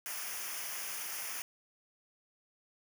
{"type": "noise with comb filter", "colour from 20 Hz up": "white", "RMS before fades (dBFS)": -40, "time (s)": [0.06, 1.42], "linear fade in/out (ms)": 0, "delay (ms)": 0.25, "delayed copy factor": -0.75, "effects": []}